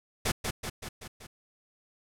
pink noise with echo, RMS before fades -27 dBFS, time 0.25-0.32 s, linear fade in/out 10 ms, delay 190 ms, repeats 5, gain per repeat -4 dB, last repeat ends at 1.27 s, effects low-pass 12000 Hz 12 dB/octave

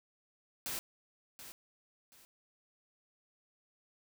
white noise with echo, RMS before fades -39 dBFS, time 0.66-0.79 s, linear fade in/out 0 ms, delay 730 ms, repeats 2, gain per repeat -11 dB, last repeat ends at 2.25 s, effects none

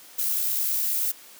violet noise with amplitude modulation, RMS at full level -24 dBFS, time 0.18-1.12 s, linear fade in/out 10 ms, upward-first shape sine, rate 69.5 Hz, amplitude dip 30%, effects white hiss -48 dBFS RMS until 1.39 s + high-pass 200 Hz 12 dB/octave

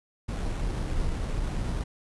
brown noise with sample-and-hold, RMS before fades -29 dBFS, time 0.28-1.84 s, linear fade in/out 10 ms, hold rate 4900 Hz, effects resampled to 24000 Hz

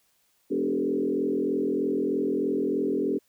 sine tone with frequency modulation, 339.4 Hz, F4, 49 cents flat, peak -23 dBFS, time 0.5-3.19 s, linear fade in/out 20 ms, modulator 43.2 Hz, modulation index 2.4, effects white hiss -68 dBFS RMS until 3.28 s

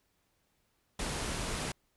pink low-pass noise, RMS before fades -36 dBFS, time 0.99-1.72 s, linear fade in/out 5 ms, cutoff 11000 Hz, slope 96 dB/octave, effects pink hiss -75 dBFS RMS until 1.96 s

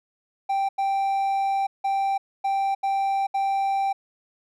triangle tone bursts at uneven times, 784 Hz, G5, in tune, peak -19 dBFS, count 6, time 0.49-0.69 / 0.78-1.67 / 1.84-2.18 / 2.44-2.75 / 2.83-3.27 / 3.34-3.93 s, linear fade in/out 10 ms, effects none

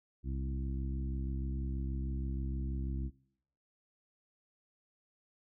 harmonic tone with a mistuned harmonic, 66.3 Hz, C2, 23 cents sharp, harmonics 1 / 2 / 3 / 4 / 5, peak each -35 / -41 / -45 / -47 / -49 dBFS, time 0.23-3.11 s, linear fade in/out 50 ms, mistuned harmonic 1, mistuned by -50 cents, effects noise-tail reverb RT60 0.7 s tail -22 dB re dry

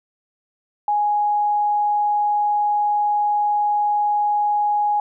sine tone, 831 Hz, G#5, 1 cent sharp, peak -16 dBFS, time 0.88-5 s, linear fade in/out 2 ms, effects none

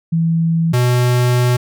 sine / square tone pair in turn, 164.81 / 123.47 Hz, E3 / B2, 0 / 0 cents, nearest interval perfect fourth, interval 500 cents, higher first, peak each -12 dBFS, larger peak neither, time 0.12-0.73 / 0.73-1.57 s, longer second, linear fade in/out 10 ms, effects none

